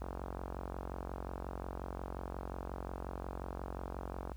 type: click train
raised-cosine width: 1 ms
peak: -27 dBFS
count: 197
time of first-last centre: 0.02-4.318 s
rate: 45.6 Hz
effects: added 60 Hz sine -44 dBFS peak until 4.36 s + pink hiss -66 dBFS RMS until 4.36 s